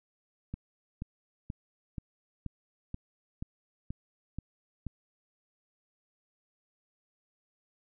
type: click train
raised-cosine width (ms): 5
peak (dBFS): -24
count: 10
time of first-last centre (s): 0.54-4.867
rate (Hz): 2.08
effects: none